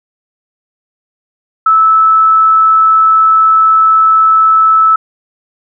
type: tone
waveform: sine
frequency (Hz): 1308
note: E6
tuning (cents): -14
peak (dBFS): -4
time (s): 1.66-4.96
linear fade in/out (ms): 5
effects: none